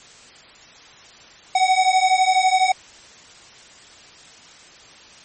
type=beating tone pair; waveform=square; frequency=745 / 757 Hz; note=F#5 / F#5; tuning=+12 / +39 cents; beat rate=12 Hz; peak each=-18 / -18 dBFS; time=1.55-2.72 s; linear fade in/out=5 ms; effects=white hiss -45 dBFS RMS until 5.24 s + MP3 32 kbps